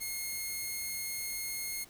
5% pulse tone, 2151 Hz, C7, 47 cents sharp, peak -25 dBFS, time 0-1.85 s, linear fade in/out 20 ms, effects pink hiss -57 dBFS RMS until 1.89 s

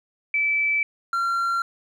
sine / triangle tone pair in turn, 2313 / 1372.5 Hz, D7 / F6, -27 / -31 cents, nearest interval major sixth, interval 904 cents, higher first, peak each -19 dBFS, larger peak neither, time 0.34-0.83 / 1.13-1.62 s, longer neither, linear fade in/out 2 ms, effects none

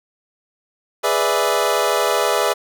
25% pulse chord, E dominant seventh, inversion first, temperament equal, 415.3 / 493.9 / 587.3 / 659.3 Hz, G#4 / B4 / D5 / E5, 0 / 0 / 0 / 0 cents, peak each -18 dBFS, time 1.03-2.54 s, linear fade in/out 20 ms, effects none

